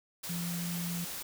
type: tone in noise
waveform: sine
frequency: 172.7 Hz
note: F3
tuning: 19 cents flat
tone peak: -34 dBFS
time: 0.29-1.05 s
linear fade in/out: 10 ms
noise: white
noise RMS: -40 dBFS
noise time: 0.23-1.23 s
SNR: +3 dB
effects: none